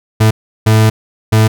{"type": "tone bursts at uneven times", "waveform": "40% pulse", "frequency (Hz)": 109.4, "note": "A2", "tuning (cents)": -9, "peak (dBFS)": -5, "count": 3, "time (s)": [[0.2, 0.31], [0.66, 0.9], [1.32, 1.48]], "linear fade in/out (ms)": 10, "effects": []}